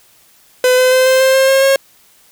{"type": "tone with pitch steps", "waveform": "45% pulse", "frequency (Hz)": [505, 510.3, 515.6, 521, 526.4, 531.9, 537.5, 543.1], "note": ["B4", "C5", "C5", "C5", "C5", "C5", "C5", "C#5"], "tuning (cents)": [39, -43, -26, -7, 10, 28, 47, -36], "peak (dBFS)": -8, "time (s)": [0.64, 1.76], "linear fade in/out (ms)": 2, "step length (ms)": 140, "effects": ["white hiss -49 dBFS RMS until 2.31 s"]}